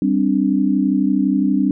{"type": "chord", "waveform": "sine", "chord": "G suspended fourth", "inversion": "none", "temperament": "equal", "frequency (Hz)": [196, 261.6, 293.7], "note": ["G3", "C4", "D4"], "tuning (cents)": [0, 0, 0], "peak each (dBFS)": -18, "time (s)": [0.02, 1.71], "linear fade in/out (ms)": 2, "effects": []}